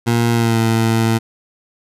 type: tone with pitch glide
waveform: 20% pulse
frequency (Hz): 117.4 to 113.2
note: A#2 to A2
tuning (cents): +13 to +50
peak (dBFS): -8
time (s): 0.06-1.19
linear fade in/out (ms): 20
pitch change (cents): -63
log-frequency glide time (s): 0.32-0.59
effects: resampled to 32000 Hz